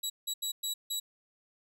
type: tone bursts at uneven times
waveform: 20% pulse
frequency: 3902 Hz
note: B7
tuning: 22 cents flat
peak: -26 dBFS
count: 5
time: 0.03-0.1 / 0.27-0.34 / 0.42-0.52 / 0.63-0.74 / 0.9-1 s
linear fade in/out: 10 ms
effects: none